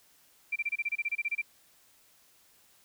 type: tone bursts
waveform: sine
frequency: 2356 Hz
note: D7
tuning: 5 cents sharp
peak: -27 dBFS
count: 14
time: 0.52-1.418 s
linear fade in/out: 10 ms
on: 40 ms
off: 26 ms
effects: white hiss -63 dBFS RMS until 2.84 s